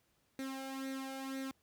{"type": "tone with flanger", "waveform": "sawtooth", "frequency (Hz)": 267.4, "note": "C4", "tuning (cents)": 38, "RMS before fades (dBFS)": -42, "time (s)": [0.39, 1.51], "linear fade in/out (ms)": 0, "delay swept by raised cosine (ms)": [0.49, 1.38], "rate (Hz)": 2, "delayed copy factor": 0.7, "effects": ["pink hiss -75 dBFS RMS until 1.62 s", "high-pass 60 Hz 12 dB/octave"]}